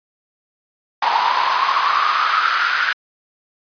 pink noise with high-pass filter sweep, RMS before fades -17 dBFS, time 1.02-2.93 s, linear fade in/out 5 ms, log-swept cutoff 890 to 1500 Hz, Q 8.6, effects resampled to 11025 Hz

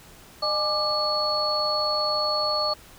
sine tone cluster, 606 / 835 / 1187 / 4384 Hz, D#5 / G#5 / D6 / C#8, -46 / +9 / +18 / -20 cents, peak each -27 / -34 / -28 / -25 dBFS, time 0.42-2.74 s, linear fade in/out 10 ms, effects pink hiss -49 dBFS RMS until 2.98 s

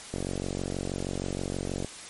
click train, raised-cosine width 2 ms, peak -18 dBFS, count 80, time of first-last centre 0.14-1.846 s, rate 46.3 Hz, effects white hiss -43 dBFS RMS until 2.09 s + MP3 48 kbps

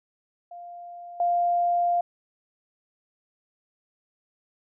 sine tone with level steps, 698.5 Hz, F5, in tune, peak -38 / -20 dBFS, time 0.51-2.01 s, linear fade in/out 5 ms, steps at 1.2 s, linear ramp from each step 2 ms, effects none

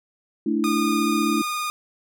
sine chord, A suspended fourth, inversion none, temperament equal, 220 / 293.7 / 329.6 Hz, A3 / D4 / E4, 0 / 0 / 0 cents, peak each -24 dBFS, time 0.46-1.42 s, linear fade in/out 5 ms
sawtooth tone with vibrato, 1223 Hz, D#6, 30 cents flat, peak -21 dBFS, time 0.64-1.7 s, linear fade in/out 0 ms, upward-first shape triangle, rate 20 Hz, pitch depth 29 cents each way
effects none

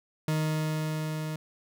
40% pulse tone with level ramp, 155.56 Hz, D#3, in tune, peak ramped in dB -24 to -31 dBFS, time 0.28-1.36 s, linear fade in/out 2 ms, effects none

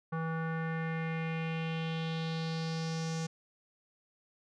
square tone with low-pass filter sweep, 162.4 Hz, E3, 26 cents flat, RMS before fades -35 dBFS, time 0.12-3.27 s, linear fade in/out 10 ms, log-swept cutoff 1300 to 6500 Hz, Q 3.1, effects none

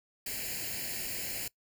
white noise with comb filter, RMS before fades -37 dBFS, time 0.26-1.48 s, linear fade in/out 5 ms, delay 0.42 ms, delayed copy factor +0.85, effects noise-tail reverb RT60 0.1 s tail -21 dB re dry

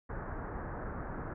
pink low-pass noise, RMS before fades -40 dBFS, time 0.09-1.34 s, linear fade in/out 10 ms, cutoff 1700 Hz, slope 48 dB/octave, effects none

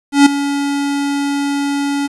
square tone with ADSR envelope, 282.8 Hz, C#4, 35 cents sharp, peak -3 dBFS, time 0.12-2.08 s, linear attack 140 ms, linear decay 8 ms, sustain -13 dB, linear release 23 ms, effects resampled to 24000 Hz + 7-bit

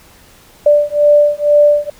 sine beating tone pair, 587.3 / 589.4 Hz, D5 / D5, 0 / +6 cents, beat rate 2.1 Hz, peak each -10 dBFS, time 0.66-1.9 s, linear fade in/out 5 ms, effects pink hiss -44 dBFS RMS until 1.99 s

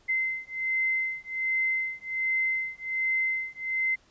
sine beating tone pair, 2068 / 2069.3 Hz, C7 / C7, -21 / -20 cents, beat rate 1.3 Hz, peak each -29 dBFS, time 0.08-3.96 s, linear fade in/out 20 ms, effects pink hiss -62 dBFS RMS until 4.1 s + resampled to 16000 Hz

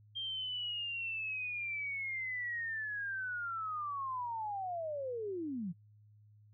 sine linear sweep, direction down, 3195 to 160.1 Hz, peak -36 dBFS, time 0.15-5.73 s, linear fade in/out 20 ms, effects noise-tail reverb RT60 0.1 s tail -26 dB re dry + added 105 Hz sine -59 dBFS peak until 6.53 s

